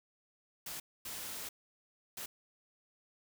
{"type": "noise bursts at uneven times", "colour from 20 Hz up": "white", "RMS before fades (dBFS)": -43, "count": 3, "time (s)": [[0.66, 0.8], [1.05, 1.49], [2.17, 2.26]], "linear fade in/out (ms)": 5, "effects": []}